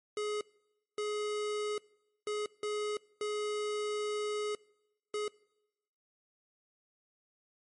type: tone bursts at uneven times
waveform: square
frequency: 420 Hz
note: G#4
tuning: 19 cents sharp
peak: -33 dBFS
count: 6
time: 0.17-0.41 / 0.98-1.78 / 2.27-2.46 / 2.63-2.97 / 3.21-4.55 / 5.14-5.28 s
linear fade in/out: 2 ms
effects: noise-tail reverb RT60 0.9 s tail -24 dB re dry + MP3 48 kbps